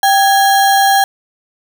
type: tone with sample-and-hold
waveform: sine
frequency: 786 Hz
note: G5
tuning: 4 cents sharp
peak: -7 dBFS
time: 0.03-1.04 s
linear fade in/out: 2 ms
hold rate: 2450 Hz
effects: none